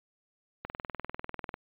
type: click train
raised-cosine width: 0.5 ms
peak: -21 dBFS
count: 19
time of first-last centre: 0.65-1.541 s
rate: 20.2 Hz
effects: resampled to 8000 Hz